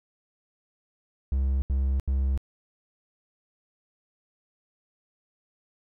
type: tone bursts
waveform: triangle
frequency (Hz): 67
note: C2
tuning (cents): +42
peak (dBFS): -20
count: 3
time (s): 1.32-2.376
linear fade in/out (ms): 0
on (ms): 300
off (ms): 78
effects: none